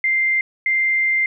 sine tone pair in turn, 2093 / 2093 Hz, C7 / C7, 0 / 0 cents, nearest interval unison, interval 0 cents, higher neither, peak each -15 dBFS, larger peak neither, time 0.04-0.41 / 0.66-1.26 s, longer second, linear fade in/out 2 ms, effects none

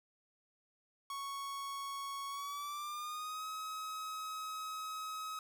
45% pulse tone with pitch glide, 1108.7 to 1273.6 Hz, C#6 to D#6, 0 to +40 cents, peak -40 dBFS, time 1.1-5.39 s, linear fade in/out 2 ms, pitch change +240 cents, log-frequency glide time 2.28-3.46 s, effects none

